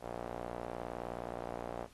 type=tone with band-pass filter; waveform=sawtooth; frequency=59.4 Hz; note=A#1; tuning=33 cents sharp; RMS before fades=-43 dBFS; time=0-1.88 s; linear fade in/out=50 ms; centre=660 Hz; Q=2; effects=pink hiss -63 dBFS RMS until 1.93 s + AAC 32 kbps